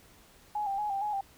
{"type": "tone with vibrato", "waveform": "sine", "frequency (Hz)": 813, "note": "G#5", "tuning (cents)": -37, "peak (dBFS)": -29, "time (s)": [0.55, 1.21], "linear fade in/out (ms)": 5, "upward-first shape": "square", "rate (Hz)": 4.3, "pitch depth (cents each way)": 53, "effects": ["pink hiss -58 dBFS RMS until 1.37 s"]}